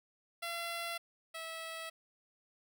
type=tone pair in turn; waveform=10% pulse; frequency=681 / 651.2 Hz; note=F5 / E5; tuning=-44 / -21 cents; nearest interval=minor second; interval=77 cents; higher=first; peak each=-29 / -33 dBFS; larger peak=first; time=0.42-0.98 / 1.34-1.9 s; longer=neither; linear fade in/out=10 ms; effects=none